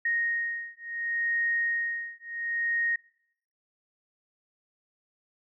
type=beating tone pair; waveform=sine; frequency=1864.7 / 1865.4 Hz; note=A#6 / A#6; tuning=0 / +1 cents; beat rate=0.7 Hz; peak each=-30 dBFS; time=0.05-2.96 s; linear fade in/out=5 ms; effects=noise-tail reverb RT60 0.7 s tail -23 dB re dry